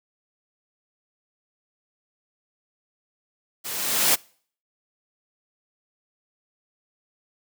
white noise with level ramp, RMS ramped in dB -33 to -17 dBFS, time 3.64-4.16 s, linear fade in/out 20 ms, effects noise-tail reverb RT60 0.5 s tail -25 dB re dry + high-pass 150 Hz 12 dB/octave

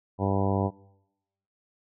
harmonic tone, 97.9 Hz, G2, 2 cents flat, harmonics 1 / 2 / 3 / 4 / 5 / 6 / 7 / 8 / 9 / 10, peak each -27 / -30 / -32 / -33 / -34 / -35 / -35 / -36 / -37 / -37 dBFS, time 0.18-0.71 s, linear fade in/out 50 ms, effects noise-tail reverb RT60 0.9 s tail -23 dB re dry

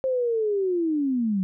sine linear sweep, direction down, 532 to 182.2 Hz, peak -21 dBFS, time 0.04-1.43 s, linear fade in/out 0 ms, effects none

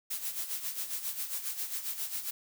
blue noise with tremolo, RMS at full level -34 dBFS, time 0.1-2.31 s, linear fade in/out 10 ms, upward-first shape sine, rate 7.4 Hz, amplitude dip 65%, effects none

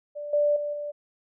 sine tone with level steps, 587.3 Hz, D5, in tune, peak -32 / -19 / -27 / -30 dBFS, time 0.15-0.92 s, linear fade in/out 20 ms, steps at 0.33 / 0.56 / 0.73 s, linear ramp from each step 5 ms, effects none

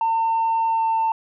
sine tone with pitch glide, 905 to 897.2 Hz, A5 to A5, +48 to +34 cents, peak -16 dBFS, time 0.01-1.12 s, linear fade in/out 2 ms, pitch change -14 cents, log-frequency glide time 0.66-0.95 s, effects tanh soft clip ceiling -15 dBFS

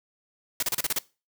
white noise bursts, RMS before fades -26 dBFS, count 7, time 0.6-0.987 s, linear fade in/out 2 ms, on 27 ms, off 33 ms, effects noise-tail reverb RT60 0.3 s tail -21 dB re dry

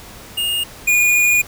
square tone pair in turn, 2837 / 2441 Hz, F7 / D#7, +27 / -34 cents, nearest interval minor third, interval 261 cents, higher first, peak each -18 / -12 dBFS, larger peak second, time 0.37-0.64 / 0.87-1.42 s, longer second, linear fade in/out 10 ms, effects pink hiss -38 dBFS RMS until 1.47 s

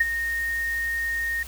sine tone with ADSR envelope, 1849 Hz, A#6, 15 cents flat, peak -14 dBFS, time 0-1.43 s, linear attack 8 ms, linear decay 26 ms, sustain -10 dB, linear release 4 ms, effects added 60 Hz sine -39 dBFS peak until 1.47 s + white hiss -42 dBFS RMS until 1.47 s

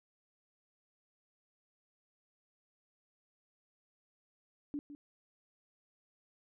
sine tone with echo, 290 Hz, D4, 22 cents flat, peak -35 dBFS, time 4.74-4.79 s, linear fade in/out 0 ms, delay 160 ms, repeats 1, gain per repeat -11 dB, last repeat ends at 4.95 s, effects none

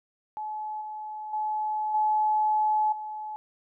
sine tone with level steps, 856 Hz, A5, 48 cents flat, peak -31 / -34 / -26 / -21 / -33 dBFS, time 0.37-3.36 s, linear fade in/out 0 ms, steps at 0.81 / 1.33 / 1.94 / 2.92 s, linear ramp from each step 5 ms, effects none

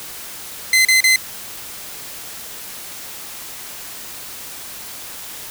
sawtooth tone bursts, 2054 Hz, C7, 33 cents flat, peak -7 dBFS, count 3, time 0.73-1.16 s, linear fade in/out 2 ms, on 120 ms, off 35 ms, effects white hiss -33 dBFS RMS until 5.5 s

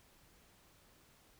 silence, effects pink hiss -66 dBFS RMS until 1.39 s

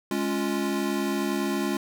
square chord, Db major, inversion second, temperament equal, 207.7 / 277.2 / 349.2 Hz, Ab3 / Db4 / F4, 0 / 0 / 0 cents, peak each -30 dBFS, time 0.11-1.77 s, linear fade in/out 2 ms, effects none

